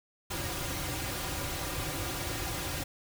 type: noise with comb filter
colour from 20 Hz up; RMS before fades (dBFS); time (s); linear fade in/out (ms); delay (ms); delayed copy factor
pink; -35; 0.3-2.84; 10; 4.6; -0.8
effects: none